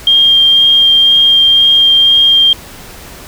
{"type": "tone with vibrato", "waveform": "sine", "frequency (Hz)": 3204, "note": "G7", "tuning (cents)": 37, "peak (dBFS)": -4, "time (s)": [0.07, 2.53], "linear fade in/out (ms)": 2, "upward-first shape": "sine", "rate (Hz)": 2, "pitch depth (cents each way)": 9, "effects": ["pink hiss -32 dBFS RMS until 3.27 s"]}